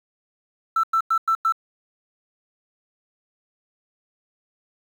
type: tone bursts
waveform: triangle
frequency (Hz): 1330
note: E6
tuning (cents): +15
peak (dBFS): -13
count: 5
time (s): 0.76-1.523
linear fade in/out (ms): 5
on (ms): 75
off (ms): 97
effects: tanh soft clip ceiling -14 dBFS + 8-bit